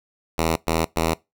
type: tone bursts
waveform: 5% pulse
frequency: 81.5 Hz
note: E2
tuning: 19 cents flat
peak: -8 dBFS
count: 3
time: 0.38-1.14 s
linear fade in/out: 5 ms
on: 180 ms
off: 110 ms
effects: noise-tail reverb RT60 0.2 s tail -22 dB re dry